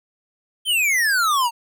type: exponential sweep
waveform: square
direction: down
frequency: 3193 to 904 Hz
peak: -17 dBFS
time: 0.65-1.51 s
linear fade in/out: 50 ms
effects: none